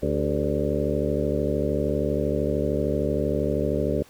harmonic tone with a mistuned harmonic, 73 Hz, D2, 10 cents flat, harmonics 1 / 2 / 3 / 4 / 5 / 6 / 7 / 8, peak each -30 / -30 / -30 / -30 / -30 / -30 / -30 / -30 dBFS, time 0.02-4.03 s, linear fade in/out 10 ms, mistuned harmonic 5, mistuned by +89 cents, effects pink hiss -53 dBFS RMS until 4.09 s

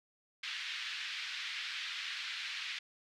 white band-pass noise, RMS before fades -41 dBFS, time 0.43-2.79 s, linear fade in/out 5 ms, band 1600 to 3900 Hz, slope 24 dB/octave, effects none

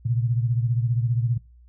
sine beating tone pair, 116.9 / 131.9 Hz, A#2 / C3, +5 / +14 cents, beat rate 15 Hz, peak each -21 / -26 dBFS, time 0.05-1.38 s, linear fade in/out 10 ms, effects noise-tail reverb RT60 0.3 s tail -22 dB re dry + added 60 Hz sine -48 dBFS peak until 1.68 s

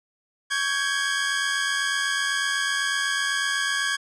sawtooth tone cluster, 1122 / 1574 / 1662 Hz, C#6 / G6 / G#6, +21 / +7 / +1 cents, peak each -28 / -25 / -21 dBFS, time 0.5-3.97 s, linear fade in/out 20 ms, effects resampled to 22050 Hz

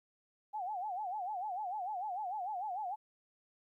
sine tone with vibrato, 784 Hz, G5, in tune, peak -36 dBFS, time 0.53-2.96 s, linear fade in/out 20 ms, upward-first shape sine, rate 6.7 Hz, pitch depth 180 cents each way, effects 13-bit

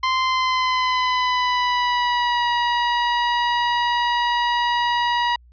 sawtooth tone with pitch glide, 1040 to 959.2 Hz, C6 to A#5, -11 to +49 cents, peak -14 dBFS, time 0.03-5.36 s, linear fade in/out 5 ms, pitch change -140 cents, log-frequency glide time 0.23-2.49 s, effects added 60 Hz sine -47 dBFS peak until 5.52 s + resampled to 11025 Hz

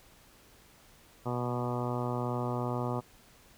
harmonic tone with a mistuned harmonic, 122.4 Hz, B2, 15 cents flat, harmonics 1 / 2 / 3 / 4 / 5 / 6 / 7 / 8 / 9 / 10, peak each -34 / -37 / -39 / -40 / -41 / -42 / -42 / -43 / -44 / -44 dBFS, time 1.25-3.01 s, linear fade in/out 20 ms, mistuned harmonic 1, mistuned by +18 cents, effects pink hiss -59 dBFS RMS until 3.57 s

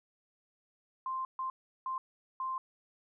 sine tone bursts at uneven times, 1046.5 Hz, C6, in tune, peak -33 dBFS, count 4, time 1.06-1.25 / 1.39-1.5 / 1.86-1.98 / 2.4-2.58 s, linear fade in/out 2 ms, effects none

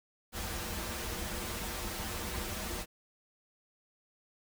pink noise with comb filter, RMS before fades -38 dBFS, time 0.32-2.86 s, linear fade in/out 50 ms, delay 7.2 ms, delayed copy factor -0.8, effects none

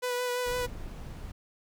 sawtooth tone with vibrato, 493.9 Hz, B4, in tune, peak -25 dBFS, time 0.02-0.67 s, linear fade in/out 20 ms, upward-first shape sine, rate 5.9 Hz, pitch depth 18 cents each way
brown noise, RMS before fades -40 dBFS, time 0.46-1.32 s, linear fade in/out 10 ms
effects none

